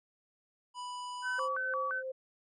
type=harmonic tone; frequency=987.8 Hz; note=B5; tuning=in tune; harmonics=1 / 3 / 5 / 7 / 9; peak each=-39 / -49 / -53 / -56 / -58 dBFS; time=0.74-1.49 s; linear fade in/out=50 ms
type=tone with vibrato; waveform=sine; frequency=1318.5 Hz; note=E6; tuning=in tune; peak=-32 dBFS; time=1.22-2.03 s; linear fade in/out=50 ms; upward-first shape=square; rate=2.9 Hz; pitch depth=250 cents each way
type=tone with tremolo; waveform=sine; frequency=523.3 Hz; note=C5; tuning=in tune; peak=-35 dBFS; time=1.38-2.12 s; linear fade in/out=10 ms; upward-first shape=sine; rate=3.1 Hz; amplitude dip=65%
effects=none